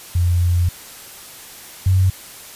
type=tone pair in turn; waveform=sine; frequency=87.31 / 93.57 Hz; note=F2 / F#2; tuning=0 / +20 cents; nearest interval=minor second; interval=120 cents; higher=second; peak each=-13 / -11 dBFS; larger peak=second; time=0.15-0.69 / 1.86-2.1 s; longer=first; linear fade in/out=5 ms; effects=white hiss -38 dBFS RMS until 2.55 s + resampled to 32000 Hz